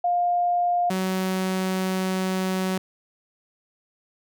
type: tone pair in turn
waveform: sine / sawtooth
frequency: 705 / 187.49 Hz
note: F5 / F#3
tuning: +16 / +23 cents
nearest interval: octave + major seventh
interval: 2293 cents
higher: first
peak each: -19 dBFS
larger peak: neither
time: 0.04-0.9 / 0.9-2.78 s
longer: second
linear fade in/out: 5 ms
effects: none